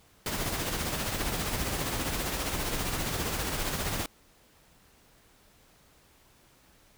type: noise with tremolo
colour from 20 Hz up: pink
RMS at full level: -30 dBFS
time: 0.26-4.06 s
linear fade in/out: 2 ms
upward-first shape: sine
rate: 15 Hz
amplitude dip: 40%
effects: pink hiss -61 dBFS RMS until 6.97 s